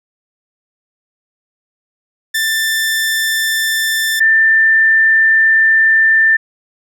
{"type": "tone pair in turn", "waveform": ["sawtooth", "sine"], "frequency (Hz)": [1775, 1783.8], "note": ["A6", "A6"], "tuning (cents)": [15, 23], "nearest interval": "unison", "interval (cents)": 8, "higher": "second", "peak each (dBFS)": [-10, -7], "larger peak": "second", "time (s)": [[2.34, 4.2], [4.2, 6.37]], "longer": "second", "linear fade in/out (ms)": 10, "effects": []}